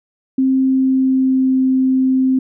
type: tone with pitch glide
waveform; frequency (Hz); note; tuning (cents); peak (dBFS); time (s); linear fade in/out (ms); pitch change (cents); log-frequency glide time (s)
sine; 263.8 to 261.1; C4 to C4; +14 to -3; -11; 0.38-2.39; 5; -17; 0.62-1.61
effects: none